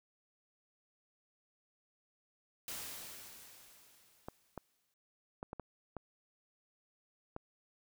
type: noise with exponential decay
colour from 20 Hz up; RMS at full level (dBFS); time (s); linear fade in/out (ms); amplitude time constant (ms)
white; -42; 2.68-4.94; 2; 490
type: clicks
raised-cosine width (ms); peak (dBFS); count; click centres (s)
1; -28; 7; 4.285 / 4.577 / 5.429 / 5.531 / 5.597 / 5.967 / 7.364
effects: none